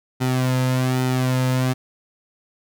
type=tone with flanger; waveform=sawtooth; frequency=128.3 Hz; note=C3; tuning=34 cents flat; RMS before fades=-20 dBFS; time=0.2-1.74 s; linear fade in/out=20 ms; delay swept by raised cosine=1.8 to 2.73 ms; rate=1.2 Hz; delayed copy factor=-0.6; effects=none